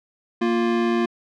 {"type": "tone pair together", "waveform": "square", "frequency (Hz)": [232.7, 350], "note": ["A#3", "F4"], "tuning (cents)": [-3, 4], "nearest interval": "perfect fifth", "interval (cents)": 707, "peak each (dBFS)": -22, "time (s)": [0.41, 1.06], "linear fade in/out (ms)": 10, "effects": ["low-pass 3000 Hz 12 dB/octave"]}